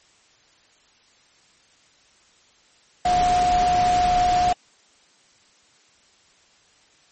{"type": "tone in noise", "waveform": "sine", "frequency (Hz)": 720, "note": "F#5", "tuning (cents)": -47, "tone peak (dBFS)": -16, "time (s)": [3.05, 4.53], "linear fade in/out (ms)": 5, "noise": "pink", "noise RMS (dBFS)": -28, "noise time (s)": [3.05, 4.53], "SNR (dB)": 9, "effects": ["white hiss -57 dBFS RMS until 7.11 s", "MP3 32 kbps"]}